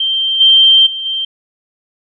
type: tone with level steps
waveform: sine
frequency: 3143 Hz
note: G7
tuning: 4 cents sharp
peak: -12 / -4 / -19 / -15 dBFS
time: 0-1.25 s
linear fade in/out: 5 ms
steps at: 0.4 / 0.86 / 1.05 s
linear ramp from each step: 10 ms
effects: none